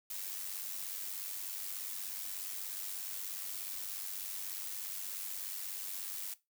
blue noise with amplitude modulation, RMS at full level -39 dBFS, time 0.1-6.34 s, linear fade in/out 5 ms, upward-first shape sine, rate 96.7 Hz, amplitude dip 55%, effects noise-tail reverb RT60 0.2 s tail -17 dB re dry

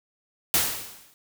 white noise with exponential decay, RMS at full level -19 dBFS, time 0.54-1.14 s, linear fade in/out 0 ms, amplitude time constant 130 ms, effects none

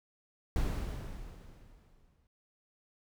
brown noise with exponential decay, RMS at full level -30 dBFS, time 0.56-2.27 s, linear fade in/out 1 ms, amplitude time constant 370 ms, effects none

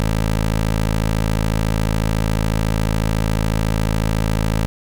15% pulse tone, 54 Hz, A1, 32 cents flat, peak -10 dBFS, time 0-4.66 s, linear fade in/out 0 ms, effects none

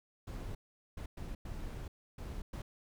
brown noise bursts at uneven times, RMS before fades -42 dBFS, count 6, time 0.27-0.55 / 0.97-1.06 / 1.17-1.35 / 1.45-1.88 / 2.18-2.42 / 2.53-2.62 s, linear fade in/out 5 ms, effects none

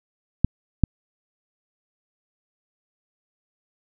clicks, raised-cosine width 5 ms, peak -3 dBFS, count 2, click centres 0.446 / 0.837 s, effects none

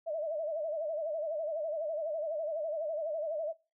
sine tone with vibrato, 626 Hz, D#5, 10 cents sharp, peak -32 dBFS, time 0.06-3.53 s, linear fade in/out 20 ms, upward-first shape sine, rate 12 Hz, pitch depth 110 cents each way, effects noise-tail reverb RT60 0.3 s tail -23 dB re dry

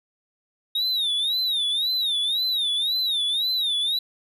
triangle tone with vibrato, 3724 Hz, A#7, 2 cents flat, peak -20 dBFS, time 0.75-3.99 s, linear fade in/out 5 ms, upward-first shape sine, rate 1.9 Hz, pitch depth 150 cents each way, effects none

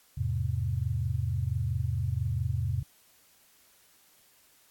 sine chord, E augmented, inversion none, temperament equal with one note detuned, 82.41 / 103.83 / 128.27 Hz, E2 / G#2 / B#2, 0 / 0 / -34 cents, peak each -32 / -31 / -31 dBFS, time 0.17-2.83 s, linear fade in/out 10 ms, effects white hiss -62 dBFS RMS until 4.7 s + AAC 64 kbps

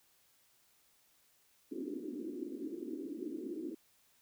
pink band-pass noise, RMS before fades -42 dBFS, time 1.71-3.75 s, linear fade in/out 10 ms, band 260 to 370 Hz, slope 48 dB/octave, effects white hiss -70 dBFS RMS until 4.21 s

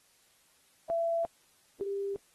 sine tone pair in turn, 670 / 397.2 Hz, E5 / G4, +28 / +23 cents, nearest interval major sixth, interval 905 cents, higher first, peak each -27 / -31 dBFS, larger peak first, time 0.9-1.25 / 1.81-2.16 s, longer neither, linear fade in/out 0 ms, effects white hiss -66 dBFS RMS until 2.34 s + AAC 32 kbps

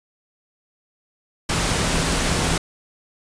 sine tone in noise, 164.81 Hz, E3, in tune, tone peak -28 dBFS, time 1.49-2.58 s, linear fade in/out 5 ms, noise pink, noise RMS -21 dBFS, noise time 1.49-2.58 s, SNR -10 dB, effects resampled to 22050 Hz

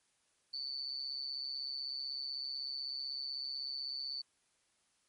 sine tone with amplitude modulation, 4509 Hz, C#8, 29 cents sharp, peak -34 dBFS, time 0.53-4.22 s, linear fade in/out 10 ms, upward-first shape sine, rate 136 Hz, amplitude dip 85%, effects white hiss -75 dBFS RMS until 5.08 s + MP3 48 kbps

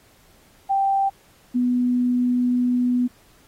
sine tone pair in turn, 784 / 246.9 Hz, G5 / B3, 0 / 0 cents, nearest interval octave + minor sixth, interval 2000 cents, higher first, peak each -17 dBFS, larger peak neither, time 0.69-1.1 / 1.54-3.08 s, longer second, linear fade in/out 20 ms, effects pink hiss -56 dBFS RMS until 3.47 s + AAC 48 kbps

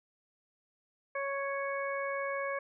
harmonic tone, 554.4 Hz, C#5, in tune, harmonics 1 / 2 / 3 / 4, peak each -35 / -38 / -40 / -41 dBFS, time 1.15-2.59 s, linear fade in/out 5 ms, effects none

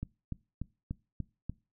click train, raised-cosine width 5 ms, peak -23 dBFS, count 6, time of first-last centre 0.03-1.496 s, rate 3.41 Hz, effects noise-tail reverb RT60 0.3 s tail -22 dB re dry

